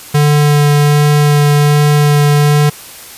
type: tone with vibrato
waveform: square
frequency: 147 Hz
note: D3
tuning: 2 cents sharp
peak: -7 dBFS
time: 0.14-2.7 s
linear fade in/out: 10 ms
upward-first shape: sine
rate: 1.3 Hz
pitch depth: 9 cents each way
effects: white hiss -32 dBFS RMS until 3.17 s + resampled to 32000 Hz

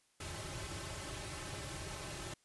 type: noise with comb filter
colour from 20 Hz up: pink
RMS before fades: -44 dBFS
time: 0.2-2.34 s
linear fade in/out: 5 ms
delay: 4.2 ms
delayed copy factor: -0.75
effects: white hiss -73 dBFS RMS until 2.44 s + resampled to 24000 Hz

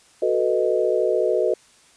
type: chord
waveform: sine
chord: B dominant seventh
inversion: second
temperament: equal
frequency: 370 / 440 / 493.9 / 622.3 Hz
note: F#4 / A4 / B4 / D#5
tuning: 0 / 0 / 0 / 0 cents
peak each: -23 dBFS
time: 0.22-1.54 s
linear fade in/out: 5 ms
effects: white hiss -54 dBFS RMS until 1.96 s + resampled to 22050 Hz

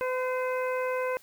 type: harmonic tone with a mistuned harmonic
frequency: 509 Hz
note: C5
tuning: 48 cents flat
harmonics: 1 / 2 / 3 / 4 / 5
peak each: -28 / -34 / -38 / -40 / -42 dBFS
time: 0.01-1.17 s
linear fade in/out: 0 ms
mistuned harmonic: 4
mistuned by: +27 cents
effects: white hiss -57 dBFS RMS until 1.22 s

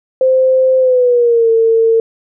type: tone with pitch glide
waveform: sine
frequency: 520 to 452.7 Hz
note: C5 to A4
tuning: -11 to +49 cents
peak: -7 dBFS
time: 0.21-2 s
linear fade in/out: 2 ms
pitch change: -240 cents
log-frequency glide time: 0.79-1.5 s
effects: none

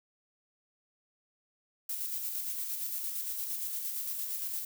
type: noise with tremolo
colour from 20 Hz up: violet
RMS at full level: -35 dBFS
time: 1.89-4.65 s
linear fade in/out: 5 ms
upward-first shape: square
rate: 8.7 Hz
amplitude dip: 30%
effects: none

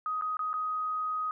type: tone with dropouts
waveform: sine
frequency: 1254 Hz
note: D#6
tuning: 13 cents sharp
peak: -29 dBFS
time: 0.06-1.31 s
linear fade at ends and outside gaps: 1 ms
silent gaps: 0.212-0.221 / 0.369-0.392 / 0.531-0.539 s
effects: none

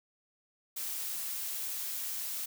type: noise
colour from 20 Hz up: blue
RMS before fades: -37 dBFS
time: 0.76-2.46 s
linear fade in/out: 10 ms
effects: none

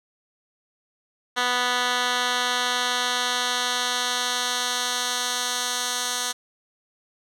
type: tone with band-pass filter sweep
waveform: 10% pulse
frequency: 246.9 Hz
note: B3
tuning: in tune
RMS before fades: -25 dBFS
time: 1.36-6.33 s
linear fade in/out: 20 ms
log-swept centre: 2600 to 6100 Hz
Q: 0.9
effects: none

